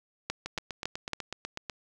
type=two click trains; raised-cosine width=0.2 ms; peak=-13 / -18 dBFS; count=4 / 11; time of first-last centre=0.3-1.133 / 0.46-1.698 s; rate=3.6 / 8.08 Hz; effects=none